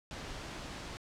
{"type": "noise", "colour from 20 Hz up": "pink", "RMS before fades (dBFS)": -43, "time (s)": [0.11, 0.97], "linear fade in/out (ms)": 0, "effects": ["low-pass 6000 Hz 12 dB/octave"]}